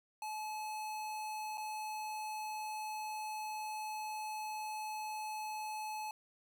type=tone with dropouts; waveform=square; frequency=859 Hz; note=A5; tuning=42 cents flat; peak=-40 dBFS; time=0.22-6.11 s; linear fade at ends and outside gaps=2 ms; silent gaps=1.574-1.579 s; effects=none